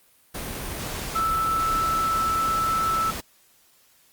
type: tone in noise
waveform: sine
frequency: 1318.5 Hz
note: E6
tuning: in tune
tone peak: -21 dBFS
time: 1.15-3.11 s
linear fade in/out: 10 ms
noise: pink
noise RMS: -32 dBFS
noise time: 0.34-3.21 s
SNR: +8 dB
effects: white hiss -59 dBFS RMS until 4.12 s + Opus 32 kbps